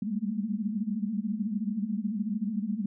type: tone cluster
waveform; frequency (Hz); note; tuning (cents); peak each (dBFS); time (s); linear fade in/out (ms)
sine; 193.4 / 201.2 / 219.9 / 233.6; G3 / G3 / A3 / A#3; -23 / +45 / -1 / +4; -37 / -32 / -32 / -37; 0.02-2.86; 5
effects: none